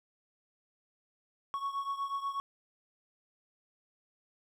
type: beating tone pair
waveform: triangle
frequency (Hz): 1107 / 1115.2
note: C#6 / C#6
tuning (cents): -3 / +10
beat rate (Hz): 8.2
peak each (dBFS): -33 / -37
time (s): 1.54-2.4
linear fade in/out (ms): 0
effects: none

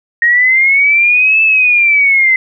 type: linear two-way sweep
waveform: sine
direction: up then down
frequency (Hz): 1864.7 to 2637 to 2043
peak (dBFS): -6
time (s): 0.22-2.36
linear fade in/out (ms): 2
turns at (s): 1.42
effects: none

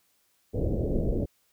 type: low-pass noise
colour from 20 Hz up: pink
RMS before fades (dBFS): -27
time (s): 0.53-1.26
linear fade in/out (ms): 20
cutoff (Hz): 580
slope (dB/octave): 48
effects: white hiss -69 dBFS RMS until 1.52 s

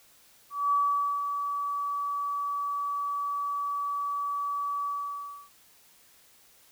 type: tone with ADSR envelope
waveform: sine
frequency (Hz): 1145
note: D6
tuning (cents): -44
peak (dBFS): -21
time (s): 0.5-5.5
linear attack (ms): 220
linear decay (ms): 490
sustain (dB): -7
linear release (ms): 640
effects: white hiss -59 dBFS RMS until 6.71 s

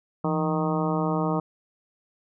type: harmonic tone with a mistuned harmonic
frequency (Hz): 155.56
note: D#3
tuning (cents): 0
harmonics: 1 / 2 / 3 / 4 / 5 / 6 / 7 / 8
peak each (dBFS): -26 / -29 / -31 / -32 / -33 / -34 / -34 / -35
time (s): 0.24-1.4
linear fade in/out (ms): 5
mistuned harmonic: 1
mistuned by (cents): +130
effects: none

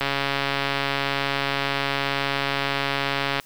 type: click train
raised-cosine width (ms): 0.3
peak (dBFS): -7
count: 472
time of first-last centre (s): 0.01-3.398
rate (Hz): 139
effects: white hiss -52 dBFS RMS until 3.45 s

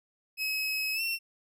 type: tone with pitch glide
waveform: 30% pulse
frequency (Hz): 2561 to 2713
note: D#7 to E7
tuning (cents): +49 to +49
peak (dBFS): -26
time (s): 0.37-1.19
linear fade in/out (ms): 50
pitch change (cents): +100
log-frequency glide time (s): 0.94-1.02
effects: none

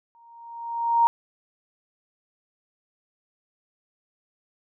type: tone with exponential growth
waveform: sine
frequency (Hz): 932.3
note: A#5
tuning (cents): 0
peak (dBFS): -13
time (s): 0.15-1.07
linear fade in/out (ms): 0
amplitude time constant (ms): 200
effects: none

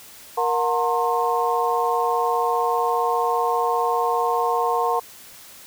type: tone cluster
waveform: sine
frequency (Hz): 469.9 / 725 / 910 / 1065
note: A#4 / F#5 / A#5 / C6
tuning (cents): +14 / -35 / -42 / +30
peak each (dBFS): -24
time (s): 0.37-5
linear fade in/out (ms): 10
effects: white hiss -44 dBFS RMS until 5.66 s

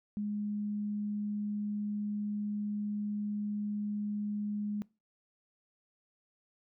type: tone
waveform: sine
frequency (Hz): 207.7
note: G#3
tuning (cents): 0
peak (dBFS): -32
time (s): 0.17-4.82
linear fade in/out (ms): 0
effects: noise-tail reverb RT60 0.3 s tail -23 dB re dry

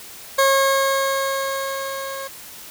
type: tone with level ramp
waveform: 20% pulse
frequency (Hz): 543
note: C#5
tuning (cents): -36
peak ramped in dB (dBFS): -8 to -24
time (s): 0.38-2.28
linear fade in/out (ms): 10
effects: white hiss -39 dBFS RMS until 2.7 s

